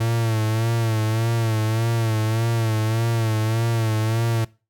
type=tone with vibrato; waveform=45% pulse; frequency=112.4 Hz; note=A2; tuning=37 cents sharp; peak=-19 dBFS; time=0-4.45 s; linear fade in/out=10 ms; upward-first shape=sine; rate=1.7 Hz; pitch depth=58 cents each way; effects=noise-tail reverb RT60 0.3 s tail -21 dB re dry